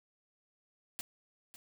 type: noise with echo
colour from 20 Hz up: white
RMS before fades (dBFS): -40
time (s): 0.99-1.01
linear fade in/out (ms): 0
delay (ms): 550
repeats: 1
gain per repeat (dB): -13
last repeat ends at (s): 1.56
effects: none